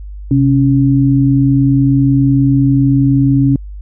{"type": "tone pair together", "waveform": "sine", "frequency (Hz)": [130.58, 277.2], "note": ["C3", "C#4"], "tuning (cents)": [-3, 0], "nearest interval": "octave + minor second", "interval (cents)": 1303, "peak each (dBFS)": -10, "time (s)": [0.31, 3.56], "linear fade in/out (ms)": 2, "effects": ["added 50 Hz sine -25 dBFS peak until 3.81 s"]}